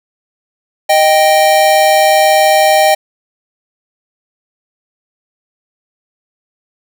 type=tone pair together; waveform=square; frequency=622.3 / 784 Hz; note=D#5 / G5; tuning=0 / 0 cents; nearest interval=major third; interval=400 cents; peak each=-10 dBFS; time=0.89-2.95 s; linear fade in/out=10 ms; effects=none